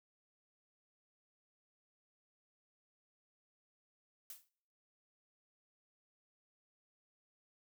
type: noise with exponential decay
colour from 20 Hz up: blue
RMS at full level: -45 dBFS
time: 4.3-4.49 s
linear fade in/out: 2 ms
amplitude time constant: 40 ms
effects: noise-tail reverb RT60 0.7 s tail -26 dB re dry